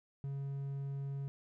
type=tone; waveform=triangle; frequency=138.59 Hz; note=C#3; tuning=in tune; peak=-35 dBFS; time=0.24-1.28 s; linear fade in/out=0 ms; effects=none